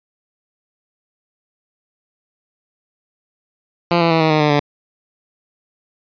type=tone with pitch steps; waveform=10% pulse; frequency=172.1 / 167.39 / 162.82 / 158.36 / 154.03 / 149.82 / 145.72 Hz; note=F3 / E3 / E3 / D#3 / D#3 / D3 / D3; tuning=-25 / +27 / -21 / +31 / -17 / +35 / -13 cents; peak=-4 dBFS; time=3.91-4.596 s; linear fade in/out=2 ms; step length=98 ms; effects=resampled to 11025 Hz